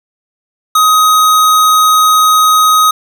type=tone; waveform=square; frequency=1258 Hz; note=D#6; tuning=19 cents sharp; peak=-6 dBFS; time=0.75-2.91 s; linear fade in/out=5 ms; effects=none